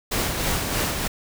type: noise with tremolo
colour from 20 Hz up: pink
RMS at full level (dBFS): -23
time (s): 0.11-1.08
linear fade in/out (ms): 10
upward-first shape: sine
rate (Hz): 3.2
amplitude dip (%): 40
effects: none